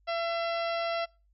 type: harmonic tone with a mistuned harmonic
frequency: 674 Hz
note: E5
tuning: 38 cents sharp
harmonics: 1 / 2 / 3 / 4 / 5 / 6 / 7 / 8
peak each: -30 / -36 / -40 / -42 / -44 / -46 / -47 / -48 dBFS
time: 0.07-1.06 s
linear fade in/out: 20 ms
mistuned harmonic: 5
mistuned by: -43 cents
effects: noise-tail reverb RT60 0.3 s tail -25 dB re dry + added 50 Hz sine -63 dBFS peak until 1.33 s